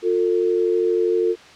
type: tone pair together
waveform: sine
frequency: 356.1 / 448.6 Hz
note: F4 / A4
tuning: +34 / +34 cents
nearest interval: major third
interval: 400 cents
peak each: -19 dBFS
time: 0.02-1.36 s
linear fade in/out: 50 ms
effects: white hiss -44 dBFS RMS until 1.55 s + low-pass 4000 Hz 12 dB/octave